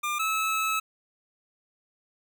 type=tone pair in turn; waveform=25% pulse; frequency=1200 / 1300.2 Hz; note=D6 / E6; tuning=+37 / -24 cents; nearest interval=minor second; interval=139 cents; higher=second; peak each=-23 / -21 dBFS; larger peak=second; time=0.03-0.19 / 0.19-0.8 s; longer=second; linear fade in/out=10 ms; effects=none